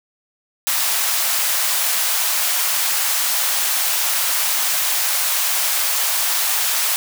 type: high-pass noise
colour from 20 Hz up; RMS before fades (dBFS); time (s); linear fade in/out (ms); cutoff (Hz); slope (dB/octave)
white; -19; 0.67-6.96; 0; 650; 24
effects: none